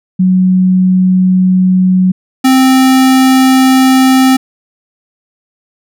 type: tone pair in turn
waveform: sine / square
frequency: 185 / 261.6 Hz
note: F#3 / C4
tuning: 0 / 0 cents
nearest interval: tritone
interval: 600 cents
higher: second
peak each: -5 dBFS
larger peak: neither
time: 0.19-2.12 / 2.44-4.37 s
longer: neither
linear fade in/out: 10 ms
effects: none